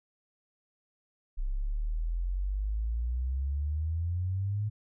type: exponential sweep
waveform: sine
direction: up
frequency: 32.09 to 107.5 Hz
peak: -28 dBFS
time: 1.37-4.7 s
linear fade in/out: 20 ms
effects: none